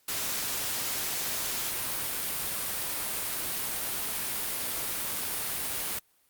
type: noise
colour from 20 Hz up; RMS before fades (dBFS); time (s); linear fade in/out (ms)
white; -32; 0.08-5.99; 5
effects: white hiss -67 dBFS RMS until 6.29 s + Opus 48 kbps